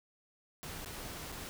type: noise with dropouts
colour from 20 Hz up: pink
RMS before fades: -44 dBFS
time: 0.63-1.49 s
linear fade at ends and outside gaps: 0 ms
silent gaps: 0.847-0.859 / 1.319-1.323 s
effects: none